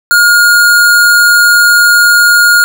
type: tone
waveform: square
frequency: 1426 Hz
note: F6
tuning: 36 cents sharp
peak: -4 dBFS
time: 0.11-2.64 s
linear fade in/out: 0 ms
effects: none